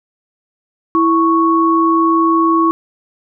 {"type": "tone pair together", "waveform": "sine", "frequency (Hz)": [329.6, 1108.6], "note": ["E4", "C#6"], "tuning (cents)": [0, 0], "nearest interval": "octave + major sixth", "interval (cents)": 2100, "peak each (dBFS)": -12, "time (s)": [0.95, 2.71], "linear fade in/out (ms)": 0, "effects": []}